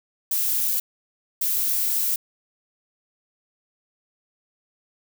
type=noise bursts at uneven times; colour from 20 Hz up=violet; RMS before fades=-23 dBFS; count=2; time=0.31-0.8 / 1.41-2.16 s; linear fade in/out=5 ms; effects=none